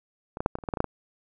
clicks, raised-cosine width 1 ms, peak -21 / -14 / -7 / -16 / -26 / -26 / -15 / -13 / -16 / -7 / -16 dBFS, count 11, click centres 0.371 / 0.405 / 0.461 / 0.554 / 0.587 / 0.638 / 0.688 / 0.738 / 0.772 / 0.804 / 0.843 s, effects none

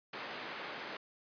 white band-pass noise, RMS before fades -44 dBFS, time 0.13-0.97 s, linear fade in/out 5 ms, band 230 to 2300 Hz, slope 12 dB/octave, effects resampled to 11025 Hz

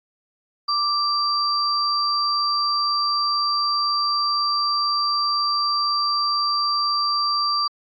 sine tone pair together, 1174.7 / 4702 Hz, D6 / D8, 0 / +1 cents, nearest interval 2 octaves, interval 2401 cents, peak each -21 / -22 dBFS, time 0.68-7.68 s, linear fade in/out 10 ms, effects AAC 48 kbps

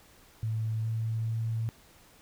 sine tone with pitch steps, 110.8 / 112.4 / 113 Hz, A2 / A2 / A2, +13 / +37 / +47 cents, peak -28 dBFS, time 0.43-1.69 s, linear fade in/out 0 ms, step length 420 ms, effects pink hiss -58 dBFS RMS until 2.21 s

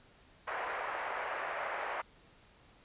pink band-pass noise, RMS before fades -38 dBFS, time 0.47-2.02 s, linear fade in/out 10 ms, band 560 to 2100 Hz, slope 24 dB/octave, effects pink hiss -62 dBFS RMS until 2.84 s + resampled to 8000 Hz

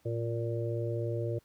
harmonic tone with a mistuned harmonic, 116.54 Hz, A#2, in tune, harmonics 1 / 3 / 4 / 5, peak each -32 / -37 / -38 / -39 dBFS, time 0.05-1.39 s, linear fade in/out 10 ms, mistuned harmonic 1, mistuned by -29 cents, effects pink hiss -68 dBFS RMS until 1.44 s + high-pass 60 Hz 12 dB/octave

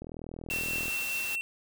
click train, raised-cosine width 2 ms, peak -27 dBFS, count 36, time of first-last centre 0.02-0.882 s, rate 40.6 Hz
white noise, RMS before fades -38 dBFS, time 0.5-1.36 s, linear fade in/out 10 ms
triangle tone with tremolo, 2706 Hz, E7, 45 cents sharp, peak -28 dBFS, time 0.5-1.41 s, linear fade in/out 0 ms, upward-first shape triangle, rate 4.9 Hz, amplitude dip 30%
effects none

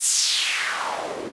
white noise with band-pass filter sweep, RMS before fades -24 dBFS, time 0-1.32 s, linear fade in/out 50 ms, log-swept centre 9300 to 290 Hz, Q 2.4, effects resampled to 24000 Hz

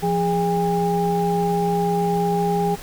sine tone cluster, 172.9 / 410.9 / 809 Hz, F3 / G#4 / G#5, -17 / -18 / -46 cents, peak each -22 dBFS, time 0.02-2.76 s, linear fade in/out 20 ms, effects pink hiss -38 dBFS RMS until 2.82 s

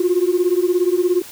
sine beating tone pair, 349.2 / 366.2 Hz, F4 / F#4, 0 / -18 cents, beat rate 17 Hz, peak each -16 dBFS, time 0-1.22 s, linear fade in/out 5 ms, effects tanh soft clip ceiling -8 dBFS + white hiss -38 dBFS RMS until 1.31 s

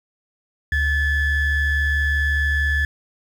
triangle ring-modulated tone, 830.6 Hz, G#5, in tune, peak -12 dBFS, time 0.72-2.85 s, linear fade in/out 2 ms, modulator 903 Hz, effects 8-bit

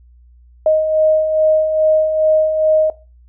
sine beating tone pair, 622.3 / 624.7 Hz, D#5 / D#5, 0 / +7 cents, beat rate 2.4 Hz, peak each -20 / -11 dBFS, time 0.66-2.9 s, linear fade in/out 2 ms, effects noise-tail reverb RT60 0.3 s tail -18 dB re dry + added 60 Hz sine -43 dBFS peak until 3.28 s

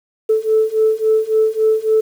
sine beating tone pair, 436 / 439.6 Hz, A4 / A4, -16 / -2 cents, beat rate 3.6 Hz, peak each -15 / -14 dBFS, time 0.29-2.01 s, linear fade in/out 10 ms, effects tanh soft clip ceiling -5 dBFS + 7-bit

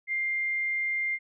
sine tone, 2100 Hz, C7, 6 cents sharp, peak -26 dBFS, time 0.07-1.19 s, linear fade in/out 50 ms, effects none

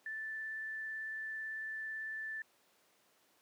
sine tone with vibrato, 1760 Hz, A6, in tune, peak -39 dBFS, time 0.06-2.42 s, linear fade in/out 2 ms, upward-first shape triangle, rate 18 Hz, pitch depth 9 cents each way, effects pink hiss -70 dBFS RMS until 3.41 s + high-pass 300 Hz 12 dB/octave

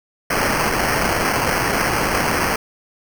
white noise with sample-and-hold, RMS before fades -19 dBFS, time 0.3-2.56 s, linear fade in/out 5 ms, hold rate 3675 Hz, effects none

